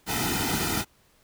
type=noise with comb filter; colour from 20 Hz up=pink; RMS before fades=-27 dBFS; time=0.06-0.85 s; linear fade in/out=50 ms; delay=1.8 ms; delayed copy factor=-0.95; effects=pink hiss -62 dBFS RMS until 1.23 s